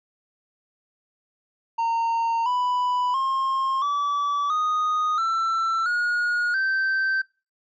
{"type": "tone with pitch steps", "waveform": "triangle", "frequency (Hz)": [919, 990.7, 1067.9, 1151.2, 1241, 1337.7, 1442.1, 1554.5], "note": ["A#5", "B5", "C6", "D6", "D#6", "E6", "F#6", "G6"], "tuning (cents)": [-25, 5, 35, -35, -5, 25, -45, -15], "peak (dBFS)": -19, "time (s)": [1.78, 7.22], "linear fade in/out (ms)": 10, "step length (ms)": 680, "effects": ["noise-tail reverb RT60 0.3 s tail -23 dB re dry", "resampled to 16000 Hz"]}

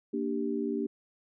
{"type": "chord", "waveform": "sine", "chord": "G minor", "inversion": "first", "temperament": "equal", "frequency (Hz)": [233.1, 293.7, 392], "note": ["Bb3", "D4", "G4"], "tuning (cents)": [0, 0, 0], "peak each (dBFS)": -33, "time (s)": [0.13, 0.87], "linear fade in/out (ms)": 10, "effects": []}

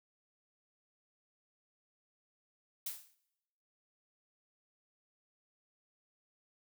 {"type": "noise with exponential decay", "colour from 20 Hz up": "blue", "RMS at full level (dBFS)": -36, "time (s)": [2.86, 3.15], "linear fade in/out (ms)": 5, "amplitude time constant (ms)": 61, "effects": ["noise-tail reverb RT60 0.9 s tail -21 dB re dry"]}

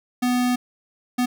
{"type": "tone bursts at uneven times", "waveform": "square", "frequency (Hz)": 247.7, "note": "B3", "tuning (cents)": 5, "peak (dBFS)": -19, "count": 2, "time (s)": [[0.22, 0.56], [1.18, 1.26]], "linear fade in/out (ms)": 10, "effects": []}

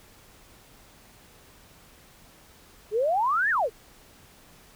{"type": "exponential two-way sweep", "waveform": "sine", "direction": "up then down", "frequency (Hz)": [400, 1872, 400], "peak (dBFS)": -21, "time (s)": [2.91, 3.7], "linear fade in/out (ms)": 50, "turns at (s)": 3.5, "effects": ["pink hiss -54 dBFS RMS until 4.75 s"]}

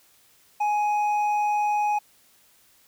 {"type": "tone with hard clipping", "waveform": "triangle", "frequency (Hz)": 835, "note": "G#5", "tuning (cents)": 9, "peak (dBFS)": -22, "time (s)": [0.6, 1.99], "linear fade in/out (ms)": 10, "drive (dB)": 8, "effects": ["white hiss -59 dBFS RMS until 2.87 s"]}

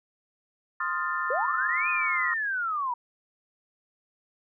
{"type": "chord", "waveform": "sine", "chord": "F dominant seventh", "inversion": "second", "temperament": "equal with one note detuned", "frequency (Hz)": [1046.5, 1244.5, 1396.9, 1777.4], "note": ["C6", "Eb6", "F6", "A6"], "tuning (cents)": [0, 0, 0, 17], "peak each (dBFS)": -32, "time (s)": [0.8, 2.34], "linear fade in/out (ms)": 5}
{"type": "linear two-way sweep", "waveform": "sine", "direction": "up then down", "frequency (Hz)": [462.3, 2505, 941], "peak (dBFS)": -26, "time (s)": [1.3, 2.94], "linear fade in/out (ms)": 5, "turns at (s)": 1.89}
{"effects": []}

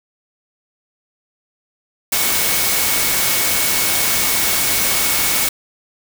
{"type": "tone in noise", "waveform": "sine", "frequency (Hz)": 2217, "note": "C#7", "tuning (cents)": 0, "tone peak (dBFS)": -27, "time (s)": [2.12, 5.49], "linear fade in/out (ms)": 5, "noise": "white", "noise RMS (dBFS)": -17, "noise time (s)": [2.12, 5.49], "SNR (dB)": -13, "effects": []}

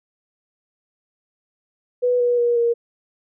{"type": "tone with pitch steps", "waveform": "sine", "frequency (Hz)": [493, 485.1, 477.3, 469.7], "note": ["B4", "B4", "A#4", "A#4"], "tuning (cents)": [-3, -31, 41, 13], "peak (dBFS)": -15, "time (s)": [2.02, 2.74], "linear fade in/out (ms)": 20, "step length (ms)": 180, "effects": []}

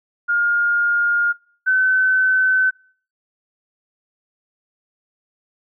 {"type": "tone pair in turn", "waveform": "sine", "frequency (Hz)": [1417, 1520.9], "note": ["F6", "F#6"], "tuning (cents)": [25, 47], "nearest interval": "minor second", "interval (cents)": 122, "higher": "second", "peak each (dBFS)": [-15, -13], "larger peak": "second", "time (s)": [[0.28, 1.33], [1.66, 2.71]], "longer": "neither", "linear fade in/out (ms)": 20, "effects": ["noise-tail reverb RT60 0.5 s tail -24 dB re dry"]}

